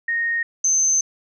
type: tone pair in turn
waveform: sine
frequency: 1857 / 6219 Hz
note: A#6 / G8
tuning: -7 / -15 cents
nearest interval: octave + major sixth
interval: 2092 cents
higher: second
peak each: -19 / -15 dBFS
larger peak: second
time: 0.08-0.43 / 0.64-1.01 s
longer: second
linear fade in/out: 5 ms
effects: none